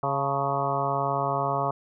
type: harmonic tone with a mistuned harmonic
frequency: 138.59 Hz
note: C#3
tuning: in tune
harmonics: 1 / 2 / 3 / 4 / 5 / 6 / 7 / 8 / 9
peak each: -32 / -39 / -34 / -33 / -29 / -32 / -34 / -30 / -35 dBFS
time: 0.03-1.71 s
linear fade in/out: 2 ms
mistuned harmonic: 6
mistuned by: +80 cents
effects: none